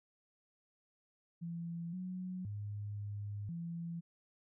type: tone with pitch steps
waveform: sine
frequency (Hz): 169.2 / 183.7 / 103.2 / 102.6 / 168.9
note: E3 / F#3 / G#2 / G#2 / E3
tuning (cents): +45 / -12 / -10 / -21 / +42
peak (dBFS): -39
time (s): 1.41-4.01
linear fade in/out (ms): 20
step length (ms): 520
effects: none